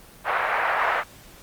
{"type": "band-pass noise", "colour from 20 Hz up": "white", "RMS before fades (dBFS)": -23, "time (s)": [0.24, 1.04], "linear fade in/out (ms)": 50, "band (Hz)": [580, 1800], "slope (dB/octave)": 24, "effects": ["pink hiss -48 dBFS RMS until 1.42 s", "Opus 24 kbps"]}